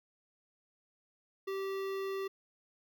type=tone with notch filter; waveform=square; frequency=388.5 Hz; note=G4; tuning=16 cents flat; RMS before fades=-37 dBFS; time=1.47-2.28 s; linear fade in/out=10 ms; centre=8300 Hz; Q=0.52; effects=none